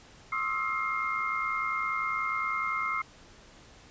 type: tone cluster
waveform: sine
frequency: 1065 / 1178 / 1285 / 1355 / 2124 Hz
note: C6 / D6 / E6 / E6 / C7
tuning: +30 / +5 / -45 / +47 / +25 cents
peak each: -37 / -39 / -32 / -38 / -32 dBFS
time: 0.32-3.02 s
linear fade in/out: 5 ms
effects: pink hiss -54 dBFS RMS until 3.9 s + resampled to 16000 Hz